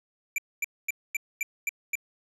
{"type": "tone bursts", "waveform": "square", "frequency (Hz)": 2349, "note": "D7", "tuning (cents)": 0, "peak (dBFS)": -26, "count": 7, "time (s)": [0.36, 1.954], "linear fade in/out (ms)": 2, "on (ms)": 22, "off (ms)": 240, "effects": ["resampled to 32000 Hz"]}